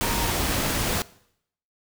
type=tone in noise; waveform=sine; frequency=932.3 Hz; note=A#5; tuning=in tune; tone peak=-32 dBFS; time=0.03-0.3 s; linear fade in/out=0 ms; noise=pink; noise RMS=-25 dBFS; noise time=0.01-1.02 s; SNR=-10 dB; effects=noise-tail reverb RT60 0.7 s tail -20 dB re dry